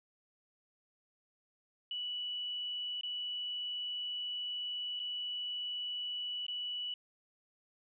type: tone with dropouts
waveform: sine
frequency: 2953 Hz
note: F#7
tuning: 4 cents flat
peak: -36 dBFS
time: 1.91-6.94 s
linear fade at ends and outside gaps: 2 ms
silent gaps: 3.011-3.033 / 4.994-4.999 / 6.466-6.482 s
effects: none